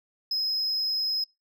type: tone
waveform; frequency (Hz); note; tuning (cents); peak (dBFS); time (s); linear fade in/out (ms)
sine; 5110; D#8; +45; -22; 0.31-1.24; 5
effects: noise-tail reverb RT60 0.2 s tail -23 dB re dry + tanh soft clip ceiling -24 dBFS